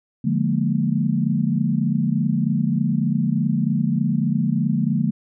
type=chord; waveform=sine; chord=Bb dominant seventh; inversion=first; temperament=just; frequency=145.68 / 174.81 / 209.8 / 233.1 Hz; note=D3 / F3 / Ab3 / Bb3; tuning=-14 / +2 / +18 / 0 cents; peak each=-23 dBFS; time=0.24-5.11 s; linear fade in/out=10 ms; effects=none